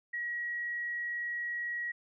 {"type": "tone", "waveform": "sine", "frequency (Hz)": 1909, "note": "A#6", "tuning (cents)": 41, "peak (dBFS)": -33, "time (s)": [0.13, 1.92], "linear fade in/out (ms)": 10, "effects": []}